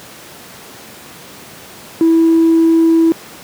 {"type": "tone with tanh clipping", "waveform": "triangle", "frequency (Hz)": 328, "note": "E4", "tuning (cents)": -9, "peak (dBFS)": -7, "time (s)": [2.01, 3.12], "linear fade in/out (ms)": 0, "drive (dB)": 5, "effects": ["pink hiss -35 dBFS RMS until 3.43 s", "high-pass 150 Hz 12 dB/octave"]}